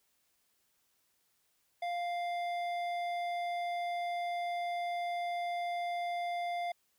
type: tone with hard clipping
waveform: triangle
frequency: 698.5 Hz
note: F5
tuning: in tune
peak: -35 dBFS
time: 1.82-6.72 s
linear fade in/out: 5 ms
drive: 14 dB
effects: white hiss -75 dBFS RMS until 6.98 s